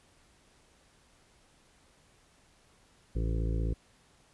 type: harmonic tone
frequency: 55.7 Hz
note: A1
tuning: 22 cents sharp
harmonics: 1 / 2 / 3 / 5 / 6 / 7 / 8 / 9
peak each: -29 / -35 / -39 / -43 / -45 / -46 / -47 / -48 dBFS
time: 3.15-3.74 s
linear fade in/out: 10 ms
effects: pink hiss -64 dBFS RMS until 4.33 s + resampled to 24000 Hz